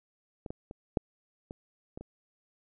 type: clicks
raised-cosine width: 2 ms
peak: -26 / -24 / -29 / -12 / -27 / -27 / -30 dBFS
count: 7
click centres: 0.462 / 0.505 / 0.711 / 0.972 / 1.509 / 1.975 / 2.01 s
effects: none